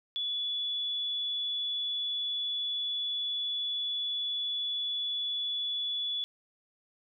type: tone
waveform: sine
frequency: 3427 Hz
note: A7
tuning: 46 cents flat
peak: -30 dBFS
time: 0.16-6.24 s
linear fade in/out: 0 ms
effects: none